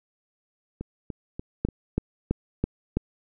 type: two click trains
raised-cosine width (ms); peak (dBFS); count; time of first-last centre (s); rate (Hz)
3; -10 / -20; 5 / 4; 1.65-2.97 / 0.81-1.687; 3.03 / 3.42
effects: none